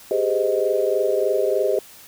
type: chord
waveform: sine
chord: Ab major seventh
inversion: third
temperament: equal with one note detuned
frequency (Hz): 392 / 415.3 / 515.7 / 622.3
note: G4 / Ab4 / C5 / Eb5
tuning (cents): 0 / 0 / -25 / 0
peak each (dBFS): -23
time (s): 0.11-1.79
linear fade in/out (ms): 2
effects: white hiss -45 dBFS RMS until 2.07 s